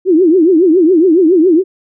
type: tone with vibrato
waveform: sine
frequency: 344.2 Hz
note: F4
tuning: 25 cents flat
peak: -5 dBFS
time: 0.05-1.64 s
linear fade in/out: 50 ms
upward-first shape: triangle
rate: 7.2 Hz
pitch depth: 240 cents each way
effects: none